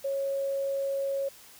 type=tone; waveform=sine; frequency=550 Hz; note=C#5; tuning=14 cents flat; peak=-27 dBFS; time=0.04-1.29 s; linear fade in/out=10 ms; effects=white hiss -52 dBFS RMS until 1.59 s